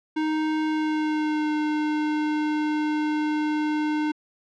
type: tone with pitch glide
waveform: square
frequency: 311.1 to 303.5 Hz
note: D#4 to D#4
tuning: 0 to -43 cents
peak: -23 dBFS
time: 0.16-4.12 s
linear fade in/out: 10 ms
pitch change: -43 cents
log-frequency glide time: 0.67-1.53 s
effects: low-pass 3000 Hz 12 dB/octave